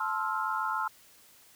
sine chord, F major seventh, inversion first, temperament just, 873.1 / 1047.7 / 1309.6 / 1396.9 Hz, A5 / C6 / E6 / F6, -14 / +2 / -12 / 0 cents, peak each -34 dBFS, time 0-0.88 s, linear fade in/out 5 ms, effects white hiss -58 dBFS RMS until 1.55 s

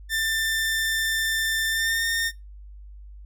sawtooth tone with pitch glide, 1785 to 1823.6 Hz, A6 to A#6, +24 to -39 cents, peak -19 dBFS, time 0.09-2.32 s, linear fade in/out 50 ms, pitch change +37 cents, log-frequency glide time 1.7-2.04 s, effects noise-tail reverb RT60 0.2 s tail -19 dB re dry + added 50 Hz sine -40 dBFS peak until 3.25 s

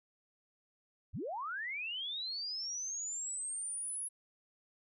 sine linear sweep, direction up, 43.65 to 10600 Hz, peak -37 dBFS, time 1.13-4.09 s, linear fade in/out 20 ms, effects none

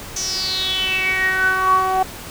sawtooth tone with band-pass filter sweep, 376.5 Hz, F#4, 30 cents sharp, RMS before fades -19 dBFS, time 0.16-2.03 s, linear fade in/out 5 ms, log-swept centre 6200 to 810 Hz, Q 9.2, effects pink hiss -34 dBFS RMS until 2.3 s

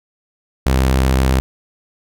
sawtooth tone with vibrato, 65.41 Hz, C2, in tune, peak -8 dBFS, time 0.66-1.4 s, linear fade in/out 0 ms, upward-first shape square, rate 7.7 Hz, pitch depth 9 cents each way, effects none

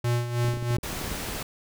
square tone with tremolo, 120 Hz, B2, 49 cents flat, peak -22 dBFS, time 0.04-0.77 s, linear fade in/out 5 ms, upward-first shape sine, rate 3.1 Hz, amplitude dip 65%
clicks, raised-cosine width 3 ms, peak -23 dBFS, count 11, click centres 0.446 / 0.484 / 0.538 / 0.572 / 0.626 / 0.708 / 0.785 / 0.93 / 1.015 / 1.078 / 1.116 s
pink noise, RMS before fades -33 dBFS, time 0.83-1.43 s, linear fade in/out 5 ms
effects none

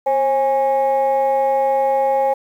sine tone pair together, 537 / 824 Hz, C5 / G#5, +45 / -14 cents, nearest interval perfect fifth, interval 741 cents, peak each -15 dBFS, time 0.06-2.34 s, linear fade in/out 10 ms, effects tanh soft clip ceiling -10 dBFS + 8-bit

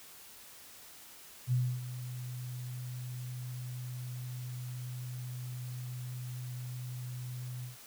sine tone with ADSR envelope, 124.9 Hz, B2, 20 cents sharp, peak -25 dBFS, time 1.47-7.77 s, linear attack 52 ms, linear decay 280 ms, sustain -13 dB, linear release 130 ms, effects white hiss -53 dBFS RMS until 7.86 s

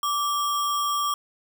sine tone with sample-and-hold, 1167 Hz, D6, 11 cents flat, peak -22 dBFS, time 0.03-1.14 s, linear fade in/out 2 ms, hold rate 4410 Hz, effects none

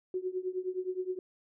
sine tone with tremolo, 369.2 Hz, F#4, 4 cents flat, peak -28 dBFS, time 0.14-1.19 s, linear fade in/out 2 ms, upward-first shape triangle, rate 9.6 Hz, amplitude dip 95%, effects none

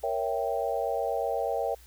sine chord, A# diminished seventh, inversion none, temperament equal, 466.2 / 554.4 / 659.3 / 784 Hz, A#4 / C#5 / E5 / G5, 0 / 0 / 0 / 0 cents, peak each -32 dBFS, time 0.03-1.75 s, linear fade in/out 10 ms, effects added 60 Hz sine -52 dBFS peak until 1.86 s + white hiss -57 dBFS RMS until 1.86 s

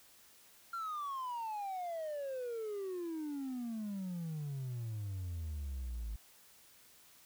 triangle exponential sweep, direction down, 1389 to 51.91 Hz, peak -35 dBFS, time 0.73-6.16 s, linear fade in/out 5 ms, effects tanh soft clip ceiling -32 dBFS + white hiss -62 dBFS RMS until 7.25 s

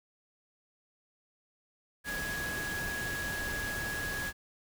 sine tone in noise, 1666 Hz, G#6, 5 cents sharp, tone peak -35 dBFS, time 2.04-4.33 s, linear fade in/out 50 ms, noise pink, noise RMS -39 dBFS, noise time 2.04-4.33 s, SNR +1 dB, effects none

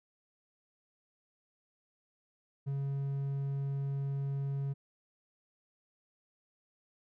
triangle tone, 138.59 Hz, C#3, in tune, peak -30 dBFS, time 2.66-4.74 s, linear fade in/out 20 ms, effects none

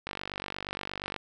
click train, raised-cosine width 0.3 ms, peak -18 dBFS, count 54, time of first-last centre 0.07-1.163 s, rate 48.5 Hz, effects none

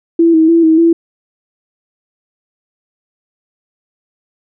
sine tone with vibrato, 326.7 Hz, E4, 15 cents flat, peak -5 dBFS, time 0.19-0.93 s, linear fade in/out 5 ms, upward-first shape square, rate 3.4 Hz, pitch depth 37 cents each way, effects none

